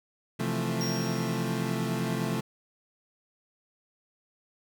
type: chord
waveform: 30% pulse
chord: F major seventh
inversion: second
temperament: equal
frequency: 130.81 / 164.81 / 174.61 / 220 Hz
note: C3 / E3 / F3 / A3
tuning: 0 / 0 / 0 / 0 cents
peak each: -30 / -33 / -31 / -30 dBFS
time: 0.39-2.41 s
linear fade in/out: 10 ms
type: tone with exponential decay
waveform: square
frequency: 5588 Hz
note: F8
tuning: in tune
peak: -32 dBFS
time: 0.81-2.15 s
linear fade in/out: 0 ms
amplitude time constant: 290 ms
effects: none